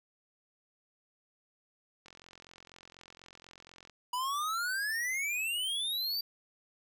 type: click train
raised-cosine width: 0.2 ms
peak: -35 dBFS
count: 82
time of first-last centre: 2.06-3.897 s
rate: 44.1 Hz
type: exponential sweep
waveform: square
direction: up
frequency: 973 to 4707 Hz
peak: -32 dBFS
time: 4.13-6.21 s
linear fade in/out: 5 ms
effects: none